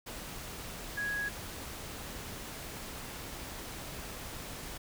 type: tone in noise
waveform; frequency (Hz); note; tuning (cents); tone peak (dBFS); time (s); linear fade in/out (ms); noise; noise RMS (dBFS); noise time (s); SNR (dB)
sine; 1661.2; G#6; 0; -32; 0.97-1.29; 10; pink; -43; 0.06-4.78; +8
effects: none